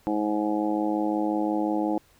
harmonic tone, 105.6 Hz, G#2, 29 cents sharp, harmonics 2 / 3 / 4 / 5 / 6 / 7 / 8, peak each -32 / -25 / -38 / -32 / -39 / -33 / -33 dBFS, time 0.07-1.98 s, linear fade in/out 0 ms, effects pink hiss -60 dBFS RMS until 2.19 s

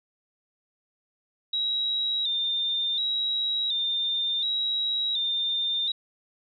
sine tone with vibrato, 3729 Hz, A#7, in tune, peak -24 dBFS, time 1.53-5.92 s, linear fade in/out 5 ms, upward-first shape square, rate 0.69 Hz, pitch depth 57 cents each way, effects none

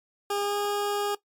20% pulse tone with pitch glide, 406.1 to 409.4 Hz, G#4 to G#4, -39 to -25 cents, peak -21 dBFS, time 0.3-1.15 s, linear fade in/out 5 ms, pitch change +14 cents, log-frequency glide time 0.42-0.56 s, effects noise-tail reverb RT60 0.1 s tail -17 dB re dry + MP3 96 kbps

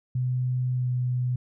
sine tone with pitch glide, 126.4 to 125.02 Hz, B2 to B2, +41 to +22 cents, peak -23 dBFS, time 0.15-1.36 s, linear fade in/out 5 ms, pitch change -19 cents, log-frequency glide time 0.73-0.89 s, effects none

